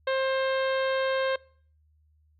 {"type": "harmonic tone", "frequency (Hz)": 530, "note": "C5", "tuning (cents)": 22, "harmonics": [1, 2, 3, 4, 5, 6, 7, 8], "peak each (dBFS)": [-25, -33, -33, -39, -42, -41, -43, -46], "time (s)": [0.07, 1.36], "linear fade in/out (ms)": 5, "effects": ["noise-tail reverb RT60 0.5 s tail -23 dB re dry", "added 76 Hz sine -61 dBFS peak until 2.39 s"]}